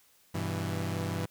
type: chord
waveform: sawtooth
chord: E minor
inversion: first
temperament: equal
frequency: 98 / 123.47 / 164.81 Hz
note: G2 / B2 / E3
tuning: 0 / 0 / 0 cents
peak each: -30 / -35 / -31 dBFS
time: 0.34-1.26 s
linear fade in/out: 10 ms
effects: white hiss -64 dBFS RMS until 1.3 s